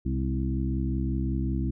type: harmonic tone with a mistuned harmonic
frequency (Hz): 65.41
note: C2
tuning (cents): 0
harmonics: 1 / 2 / 3 / 4 / 5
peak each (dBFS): -28 / -31 / -33 / -34 / -35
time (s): 0.05-1.71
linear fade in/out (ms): 10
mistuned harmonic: 3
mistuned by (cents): +46
effects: none